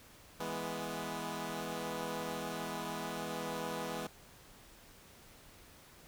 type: chord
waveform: 10% pulse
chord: E major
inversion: none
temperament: equal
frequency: 164.81 / 207.7 / 246.9 Hz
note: E3 / G#3 / B3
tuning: 0 / 0 / 0 cents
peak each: -34 dBFS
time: 0.4-4.07 s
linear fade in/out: 2 ms
effects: pink hiss -58 dBFS RMS until 6.07 s